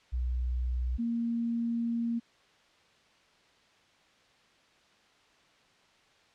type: tone pair in turn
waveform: sine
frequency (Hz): 61.74 / 233.1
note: B1 / A#3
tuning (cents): 0 / 0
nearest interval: octave + major seventh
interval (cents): 2300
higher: second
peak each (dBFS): -28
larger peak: neither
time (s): 0.12-0.98 / 0.98-2.2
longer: second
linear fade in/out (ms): 20
effects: white hiss -63 dBFS RMS until 6.34 s + low-pass 4000 Hz 12 dB/octave